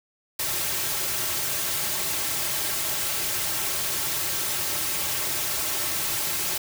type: noise with comb filter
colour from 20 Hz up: white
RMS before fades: -27 dBFS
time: 0.39-6.58 s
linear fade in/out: 5 ms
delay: 4.1 ms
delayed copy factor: -0.65
effects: none